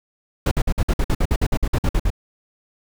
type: noise bursts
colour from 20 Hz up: brown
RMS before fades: -17 dBFS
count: 16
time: 0.46-2.103 s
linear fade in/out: 5 ms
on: 53 ms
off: 53 ms
effects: none